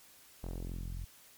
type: tone with low-pass filter sweep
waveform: sawtooth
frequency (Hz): 43.65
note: F1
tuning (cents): 0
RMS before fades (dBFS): -40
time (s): 0.43-1.05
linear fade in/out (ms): 10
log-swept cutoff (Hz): 810 to 93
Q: 1.1
effects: white hiss -59 dBFS RMS until 1.37 s + MP3 96 kbps